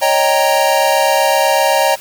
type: chord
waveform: square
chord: Eb dominant seventh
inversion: third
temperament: equal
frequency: 554.4 / 622.3 / 784 / 932.3 Hz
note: Db5 / Eb5 / G5 / Bb5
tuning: 0 / 0 / 0 / 0 cents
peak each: -17 dBFS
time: 0.01-1.96 s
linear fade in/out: 20 ms
effects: white hiss -35 dBFS RMS until 2 s